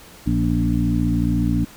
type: harmonic tone with a mistuned harmonic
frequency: 58.27 Hz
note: A#1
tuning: in tune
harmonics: 1 / 2 / 3 / 4 / 5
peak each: -23 / -23 / -23 / -23 / -23 dBFS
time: 0.26-1.65 s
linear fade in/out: 10 ms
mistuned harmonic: 4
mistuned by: +30 cents
effects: pink hiss -44 dBFS RMS until 1.76 s